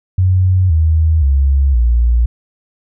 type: tone with pitch steps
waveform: sine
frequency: 92.5 / 79.6 / 68.5 / 58.95 Hz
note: F#2 / D#2 / C#2 / A#1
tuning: 0 / +40 / -20 / +20 cents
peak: -8 dBFS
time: 0.18-2.26 s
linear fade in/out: 5 ms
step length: 520 ms
effects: none